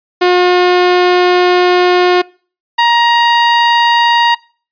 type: tone pair in turn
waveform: sawtooth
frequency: 359.1 / 942.2 Hz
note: F4 / A#5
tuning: +48 / +18 cents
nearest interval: octave + perfect fourth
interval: 1670 cents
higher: second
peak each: -3 dBFS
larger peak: neither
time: 0.21-2.22 / 2.78-4.35 s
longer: first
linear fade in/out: 10 ms
effects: noise-tail reverb RT60 0.4 s tail -24 dB re dry + resampled to 11025 Hz